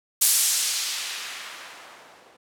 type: noise with low-pass filter sweep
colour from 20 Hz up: violet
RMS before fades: -27 dBFS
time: 0.21-2.37 s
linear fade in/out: 10 ms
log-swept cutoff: 11000 to 490 Hz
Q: 0.83
effects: none